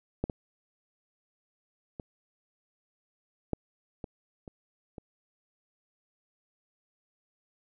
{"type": "clicks", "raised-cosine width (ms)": 2, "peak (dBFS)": [-15, -21, -25, -15, -24, -30, -28], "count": 7, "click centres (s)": [0.24, 0.298, 1.998, 3.533, 4.042, 4.478, 4.982], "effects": []}